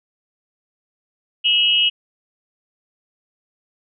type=tone with amplitude modulation; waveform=sine; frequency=2908 Hz; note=F#7; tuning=31 cents flat; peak=-9 dBFS; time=1.44-1.9 s; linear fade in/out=20 ms; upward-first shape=sine; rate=279 Hz; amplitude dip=90%; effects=none